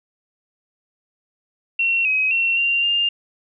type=tone with pitch steps; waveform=sine; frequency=2725 / 2537 / 2720 / 2771 / 2805 Hz; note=F7 / D#7 / F7 / F7 / F7; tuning=-43 / +33 / -46 / -14 / +7 cents; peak=-16 dBFS; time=1.79-3.09 s; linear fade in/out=5 ms; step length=260 ms; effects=none